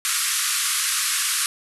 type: band-pass noise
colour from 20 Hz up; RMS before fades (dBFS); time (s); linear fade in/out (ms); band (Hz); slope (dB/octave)
white; -23; 0.05-1.46; 0; 1100 to 12000; 96
effects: none